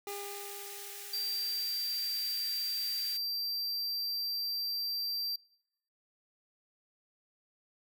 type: high-pass noise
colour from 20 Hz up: white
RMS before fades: -45 dBFS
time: 0.07-3.18 s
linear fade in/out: 20 ms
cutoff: 1500 Hz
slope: 48 dB/octave
type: tone with exponential decay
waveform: 25% pulse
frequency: 403.7 Hz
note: G#4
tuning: 49 cents flat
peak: -35 dBFS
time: 0.07-2.47 s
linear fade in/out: 1 ms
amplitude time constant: 520 ms
type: tone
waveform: square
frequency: 4703 Hz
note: D8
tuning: 2 cents sharp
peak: -33 dBFS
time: 1.13-5.36 s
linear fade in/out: 5 ms
effects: noise-tail reverb RT60 0.8 s tail -26 dB re dry